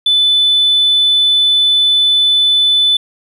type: tone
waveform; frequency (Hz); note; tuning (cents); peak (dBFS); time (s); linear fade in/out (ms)
triangle; 3500; A7; -10; -5; 0.06-2.97; 5
effects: tanh soft clip ceiling -5 dBFS + resampled to 32000 Hz